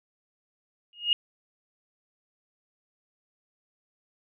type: tone with exponential growth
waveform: sine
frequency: 2862 Hz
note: F7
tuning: 42 cents sharp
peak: -16 dBFS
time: 0.93-1.13 s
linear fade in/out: 1 ms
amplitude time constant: 43 ms
effects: none